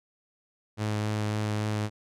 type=tone with vibrato; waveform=sawtooth; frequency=106.3 Hz; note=G#2; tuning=41 cents sharp; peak=-23 dBFS; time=0.77-1.9 s; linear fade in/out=50 ms; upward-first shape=triangle; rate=3.6 Hz; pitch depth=13 cents each way; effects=low-pass 9000 Hz 12 dB/octave